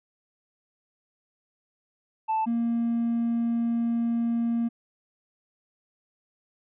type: tone pair in turn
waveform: triangle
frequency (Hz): 880 / 233.1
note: A5 / A#3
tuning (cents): 0 / 0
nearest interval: octave + major seventh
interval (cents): 2300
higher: first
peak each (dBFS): -20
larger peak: neither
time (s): 2.28-2.46 / 2.46-4.69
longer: second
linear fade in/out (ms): 20
effects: tanh soft clip ceiling -18 dBFS + resampled to 8000 Hz